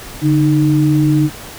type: tone pair together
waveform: sine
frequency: 145.22 / 307.7 Hz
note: D3 / D#4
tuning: -19 / -19 cents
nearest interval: octave + minor second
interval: 1300 cents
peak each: -12 dBFS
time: 0.21-1.3 s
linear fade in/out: 50 ms
effects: pink hiss -32 dBFS RMS until 1.58 s